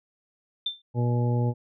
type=tone with exponential decay; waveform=sine; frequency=3564 Hz; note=A7; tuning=22 cents sharp; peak=-22 dBFS; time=0.66-0.82 s; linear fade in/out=5 ms; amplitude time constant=33 ms
type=harmonic tone; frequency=120.7 Hz; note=B2; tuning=39 cents flat; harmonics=1 / 2 / 3 / 4 / 5 / 7; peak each=-22 / -31 / -35 / -34 / -40 / -37 dBFS; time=0.94-1.54 s; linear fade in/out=50 ms
effects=none